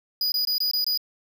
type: tone bursts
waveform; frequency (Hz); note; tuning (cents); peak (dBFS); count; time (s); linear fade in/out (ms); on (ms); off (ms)
square; 4929; D#8; -17; -22; 6; 0.21-0.975; 2; 110; 21
effects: none